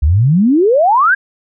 sine exponential sweep, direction up, 66.8 to 1661.2 Hz, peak -7 dBFS, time 0.02-1.15 s, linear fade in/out 10 ms, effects none

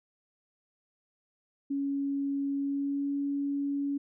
sine tone with pitch glide, 278.8 to 281.9 Hz, C#4 to C#4, +10 to +29 cents, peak -28 dBFS, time 1.7-3.98 s, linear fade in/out 10 ms, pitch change +19 cents, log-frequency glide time 2.57-3.14 s, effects none

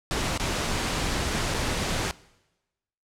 pink noise with dropouts, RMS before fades -27 dBFS, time 0.11-2.11 s, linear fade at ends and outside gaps 0 ms, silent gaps 0.376-0.398 / 1.54-1.544 s, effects noise-tail reverb RT60 1.0 s tail -21 dB re dry + low-pass 8000 Hz 12 dB/octave

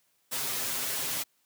white noise with comb filter, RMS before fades -32 dBFS, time 0.31-1.24 s, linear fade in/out 20 ms, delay 7.5 ms, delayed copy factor +1, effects white hiss -71 dBFS RMS until 1.45 s + high-pass 80 Hz 12 dB/octave

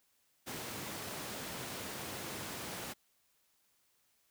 pink high-pass noise, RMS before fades -43 dBFS, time 0.46-2.94 s, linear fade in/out 20 ms, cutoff 130 Hz, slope 12 dB/octave, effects white hiss -74 dBFS RMS until 4.3 s

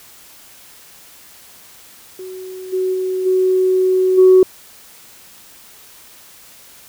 sine tone with level steps, 372.7 Hz, F#4, 13 cents sharp, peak -28 / -15 / -17 / -11 / -4 dBFS, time 2.19-4.43 s, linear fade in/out 2 ms, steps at 2.72 / 2.93 / 3.25 / 4.17 s, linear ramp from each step 20 ms, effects tanh soft clip ceiling -1 dBFS + white hiss -43 dBFS RMS until 6.88 s

